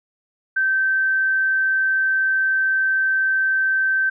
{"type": "tone", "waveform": "sine", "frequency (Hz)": 1551, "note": "G6", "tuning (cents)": -19, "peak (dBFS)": -16, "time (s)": [0.56, 4.1], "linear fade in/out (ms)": 10, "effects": []}